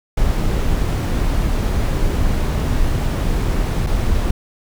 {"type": "noise with dropouts", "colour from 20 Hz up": "brown", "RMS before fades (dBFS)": -17, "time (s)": [0.17, 4.31], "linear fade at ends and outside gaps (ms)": 5, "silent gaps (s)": [3.865, 3.869], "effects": []}